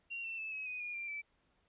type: tone with pitch steps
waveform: sine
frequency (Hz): 2756 / 2688 / 2622 / 2558 / 2495 / 2434 / 2374 / 2316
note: F7 / E7 / E7 / D#7 / D#7 / D#7 / D7 / D7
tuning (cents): -24 / +33 / -10 / +47 / +4 / -39 / +18 / -25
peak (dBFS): -39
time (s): 0.1-1.22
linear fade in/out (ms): 20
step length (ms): 140
effects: pink hiss -75 dBFS RMS until 1.68 s + resampled to 8000 Hz